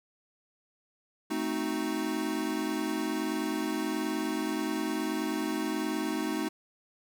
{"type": "chord", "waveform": "square", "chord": "A diminished seventh", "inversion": "none", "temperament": "equal", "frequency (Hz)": [220, 261.6, 311.1, 370], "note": ["A3", "C4", "Eb4", "Gb4"], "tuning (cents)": [0, 0, 0, 0], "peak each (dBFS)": [-37, -37, -33, -38], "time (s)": [1.3, 6.49], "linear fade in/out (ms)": 10, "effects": []}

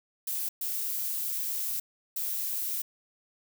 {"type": "noise bursts at uneven times", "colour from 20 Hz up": "violet", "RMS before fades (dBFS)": -32, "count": 3, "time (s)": [[0.27, 0.49], [0.61, 1.8], [2.16, 2.82]], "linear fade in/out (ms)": 5, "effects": []}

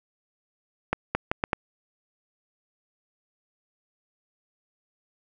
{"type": "accelerating click train", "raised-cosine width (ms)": 0.5, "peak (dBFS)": -8, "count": 5, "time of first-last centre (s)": [0.93, 1.532], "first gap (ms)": 220, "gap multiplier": 0.75, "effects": []}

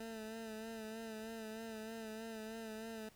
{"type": "tone with vibrato", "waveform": "20% pulse", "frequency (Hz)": 221.9, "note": "A3", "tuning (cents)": 15, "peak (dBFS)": -40, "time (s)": [0, 3.09], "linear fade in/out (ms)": 5, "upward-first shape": "sine", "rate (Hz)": 3.2, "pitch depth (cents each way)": 37, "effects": ["pink hiss -66 dBFS RMS until 3.15 s"]}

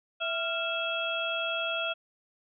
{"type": "harmonic tone with a mistuned harmonic", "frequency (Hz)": 659.3, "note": "E5", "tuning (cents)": 0, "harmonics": [1, 2, 4, 5], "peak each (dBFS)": [-34, -34, -34, -34], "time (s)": [0.2, 1.94], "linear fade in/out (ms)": 20, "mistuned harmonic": 2, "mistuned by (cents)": 86, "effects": []}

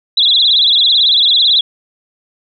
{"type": "tone with vibrato", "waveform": "sine", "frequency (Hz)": 3656, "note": "A#7", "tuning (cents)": -34, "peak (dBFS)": -7, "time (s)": [0.17, 1.61], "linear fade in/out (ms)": 5, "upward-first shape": "sine", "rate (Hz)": 18, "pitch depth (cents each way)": 180, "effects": []}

